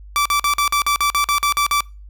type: tone bursts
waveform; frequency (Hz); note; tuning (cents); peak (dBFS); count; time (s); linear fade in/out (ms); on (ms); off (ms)
sawtooth; 1162; D6; -19; -11; 12; 0.16-1.806; 0; 95; 46
effects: noise-tail reverb RT60 0.3 s tail -25 dB re dry + added 50 Hz sine -36 dBFS peak until 2.09 s